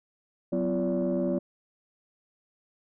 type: tone cluster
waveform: sine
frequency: 185.3 / 252.8 / 342.4 / 575 Hz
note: F#3 / B3 / F4 / D5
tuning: +3 / +41 / -34 / -37 cents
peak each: -29 dBFS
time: 0.52-1.39 s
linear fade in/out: 10 ms
effects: tanh soft clip ceiling -19 dBFS